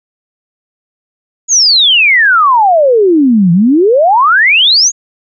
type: exponential two-way sweep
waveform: sine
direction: down then up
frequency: 6880 to 164.81 to 6880 Hz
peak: -4 dBFS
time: 1.48-4.92 s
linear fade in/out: 50 ms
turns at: 3.52 s
effects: none